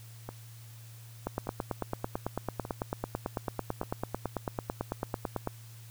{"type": "two click trains", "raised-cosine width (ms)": 1, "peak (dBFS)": [-24, -17], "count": [4, 39], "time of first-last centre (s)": [[0.29, 3.832], [1.27, 5.474]], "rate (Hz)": [0.847, 9.04], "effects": ["added 114 Hz sine -47 dBFS peak until 5.9 s", "white hiss -56 dBFS RMS until 5.9 s"]}